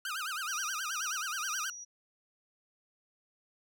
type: tone with vibrato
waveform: sawtooth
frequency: 1388 Hz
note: F6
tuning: 11 cents flat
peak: -31 dBFS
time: 0.05-1.7 s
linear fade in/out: 2 ms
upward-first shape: sine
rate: 9.4 Hz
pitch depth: 240 cents each way
type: tone with tremolo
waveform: sine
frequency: 5790 Hz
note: F#8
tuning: 38 cents flat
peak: -36 dBFS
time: 0.47-1.85 s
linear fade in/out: 20 ms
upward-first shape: sine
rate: 2.1 Hz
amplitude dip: 55%
effects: none